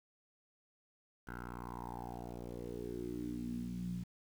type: tone with low-pass filter sweep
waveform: 10% pulse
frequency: 59.9 Hz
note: A#1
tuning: 48 cents sharp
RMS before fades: -43 dBFS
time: 1.27-4.04 s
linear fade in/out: 10 ms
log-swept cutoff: 1500 to 160 Hz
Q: 5.5
effects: 10-bit